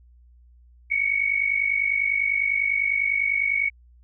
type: tone pair together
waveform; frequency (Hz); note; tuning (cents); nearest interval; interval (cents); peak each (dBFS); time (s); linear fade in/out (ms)
sine; 2207 / 2257; C#7 / C#7; -8 / +31; unison; 39; -23; 0.9-3.7; 20
effects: added 60 Hz sine -50 dBFS peak until 4.03 s